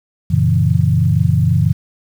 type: chord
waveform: sine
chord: F# dominant seventh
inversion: none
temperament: equal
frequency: 92.5 / 116.54 / 138.59 / 164.81 Hz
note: F#2 / A#2 / C#3 / E3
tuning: 0 / 0 / 0 / 0 cents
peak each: -16 dBFS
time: 0.3-1.73 s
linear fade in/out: 10 ms
effects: 7-bit